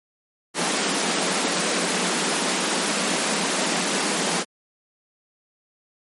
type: high-pass noise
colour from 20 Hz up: pink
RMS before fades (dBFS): -23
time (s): 0.54-4.45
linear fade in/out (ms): 50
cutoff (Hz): 170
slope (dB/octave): 96
effects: MP3 48 kbps